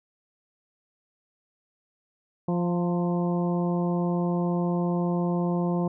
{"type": "harmonic tone with a mistuned harmonic", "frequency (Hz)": 174.61, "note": "F3", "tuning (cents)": 0, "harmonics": [1, 2, 3, 4, 5, 6], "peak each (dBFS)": [-24, -30, -34, -36, -38, -40], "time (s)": [2.48, 5.88], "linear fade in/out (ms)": 5, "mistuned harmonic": 5, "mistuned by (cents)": 35, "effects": []}